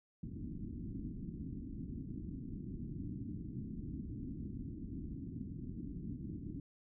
white low-pass noise, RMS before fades -44 dBFS, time 0.23-6.6 s, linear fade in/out 2 ms, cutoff 300 Hz, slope 48 dB/octave, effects none

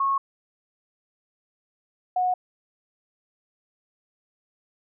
sine tone pair in turn, 1095 / 730.8 Hz, C#6 / F#5, -22 / -22 cents, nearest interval perfect fifth, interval 700 cents, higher first, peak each -20 dBFS, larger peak neither, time 0-0.18 / 2.16-2.34 s, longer neither, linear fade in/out 5 ms, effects none

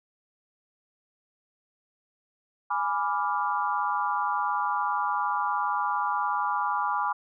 sine chord, G# diminished seventh, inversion none, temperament equal, 830.6 / 987.8 / 1174.7 / 1396.9 Hz, G#5 / B5 / D6 / F6, 0 / 0 / 0 / 0 cents, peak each -30 / -29 / -29 / -34 dBFS, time 2.7-7.13 s, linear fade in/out 10 ms, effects none

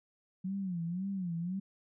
sine tone with vibrato, 181.5 Hz, F#3, 33 cents flat, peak -33 dBFS, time 0.44-1.6 s, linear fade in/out 10 ms, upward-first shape sine, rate 1.9 Hz, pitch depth 150 cents each way, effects none

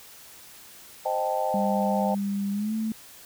sine chord, A half-diminished seventh, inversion first, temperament equal, 523.3 / 622.3 / 784 / 880 Hz, C5 / Eb5 / G5 / A5, 0 / 0 / 0 / 0 cents, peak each -30 / -29 / -28 / -31 dBFS, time 1.05-2.15 s, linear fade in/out 10 ms
sine tone with pitch glide, 199.7 to 220.3 Hz, G3 to A3, +32 to +2 cents, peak -25 dBFS, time 1.54-2.92 s, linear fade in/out 2 ms, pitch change +170 cents, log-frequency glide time 2.52-2.74 s
effects white hiss -48 dBFS RMS until 3.25 s

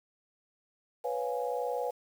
sine chord, C# dominant seventh, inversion third, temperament equal with one note detuned, 493.9 / 554.4 / 706.2 / 830.6 Hz, B4 / C#5 / E#5 / G#5, 0 / 0 / +19 / 0 cents, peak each -33 / -37 / -38 / -37 dBFS, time 1.04-1.91 s, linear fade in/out 10 ms, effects 9-bit

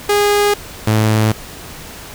sawtooth tone pair in turn, 410.8 / 108.81 Hz, G#4 / A2, -19 / -19 cents, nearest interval octave + major seventh, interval 2300 cents, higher first, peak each -7 dBFS, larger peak neither, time 0.09-0.54 / 0.87-1.32 s, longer neither, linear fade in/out 5 ms, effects pink hiss -33 dBFS RMS until 2.14 s

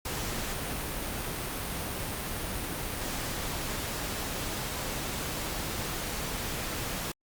pink noise, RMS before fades -34 dBFS, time 0.05-7.12 s, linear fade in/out 5 ms, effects Opus 48 kbps

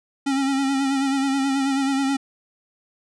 square tone with vibrato, 272.3 Hz, C#4, 31 cents flat, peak -20 dBFS, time 0.26-2.17 s, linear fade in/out 10 ms, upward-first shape sine, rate 9.3 Hz, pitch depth 41 cents each way, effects resampled to 22050 Hz

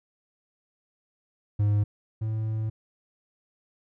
triangle tone pair in turn, 103.6 / 109.7 Hz, G#2 / A2, -4 / -5 cents, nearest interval minor second, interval 99 cents, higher second, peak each -18 / -24 dBFS, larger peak first, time 1.59-1.84 / 2.21-2.7 s, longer second, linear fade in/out 10 ms, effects none

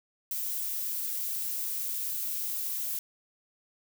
violet noise, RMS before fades -33 dBFS, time 0.31-2.99 s, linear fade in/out 2 ms, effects none

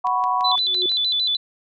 sine chord, F# suspended fourth, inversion none, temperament equal, 740 / 987.8 / 1108.7 Hz, F#5 / B5 / C#6, 0 / 0 / 0 cents, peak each -23 / -21 / -23 dBFS, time 0.04-0.56 s, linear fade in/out 10 ms
click train, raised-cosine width 0.2 ms, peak -21 dBFS, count 6, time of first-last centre 0.07-0.917 s, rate 5.9 Hz
sine tone with vibrato, 3729 Hz, A#7, in tune, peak -18 dBFS, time 0.44-1.37 s, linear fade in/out 10 ms, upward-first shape square, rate 6.6 Hz, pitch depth 120 cents each way
sine tone with exponential growth, 365.5 Hz, F#4, 21 cents flat, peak -23 dBFS, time 0.54-0.86 s, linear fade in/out 2 ms, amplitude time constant 69 ms
effects none

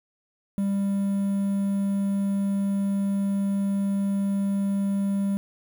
triangle tone with quantisation, 198.1 Hz, G3, 18 cents sharp, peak -20 dBFS, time 0.58-5.37 s, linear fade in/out 0 ms, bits 8, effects none

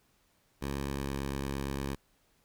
10% pulse tone with pitch glide, 69.3 to 68.7 Hz, C#2 to C#2, 0 to -15 cents, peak -25 dBFS, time 0.61-1.96 s, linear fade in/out 20 ms, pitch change -15 cents, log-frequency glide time 0.85-1.14 s, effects pink hiss -70 dBFS RMS until 2.44 s

